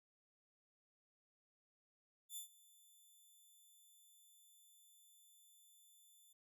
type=tone with ADSR envelope; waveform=5% pulse; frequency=3520 Hz; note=A7; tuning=in tune; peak=-37 dBFS; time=2.29-6.33 s; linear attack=76 ms; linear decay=110 ms; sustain=-21 dB; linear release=7 ms; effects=none